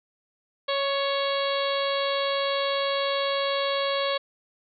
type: harmonic tone with a mistuned harmonic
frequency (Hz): 554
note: C#5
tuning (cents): -1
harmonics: 1 / 2 / 3 / 4 / 5 / 6 / 7 / 8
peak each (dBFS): -26 / -30 / -36 / -36 / -38 / -33 / -35 / -37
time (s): 0.68-4.18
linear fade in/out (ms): 10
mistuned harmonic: 3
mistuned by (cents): +22
effects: none